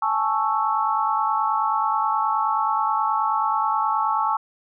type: chord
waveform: sine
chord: A major seventh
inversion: third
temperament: equal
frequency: 830.6 / 880 / 1108.7 / 1318.5 Hz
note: G#5 / A5 / C#6 / E6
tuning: 0 / 0 / 0 / 0 cents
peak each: -27 / -23 / -24 / -26 dBFS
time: 0.02-4.37 s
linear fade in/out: 5 ms
effects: none

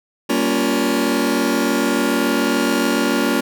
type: chord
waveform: sawtooth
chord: G half-diminished seventh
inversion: none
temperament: just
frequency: 196 / 235.2 / 282.2 / 352.8 Hz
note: G3 / Bb3 / Db4 / F4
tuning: 0 / +16 / +31 / +18 cents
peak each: -22 / -16 / -16 / -18 dBFS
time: 0.29-3.41 s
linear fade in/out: 10 ms
effects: none

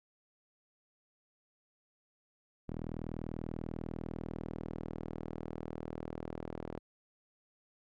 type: tone with band-pass filter sweep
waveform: sawtooth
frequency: 40.16 Hz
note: E1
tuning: 44 cents flat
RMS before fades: -42 dBFS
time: 2.68-6.79 s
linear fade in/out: 10 ms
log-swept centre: 230 to 430 Hz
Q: 0.88
effects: none

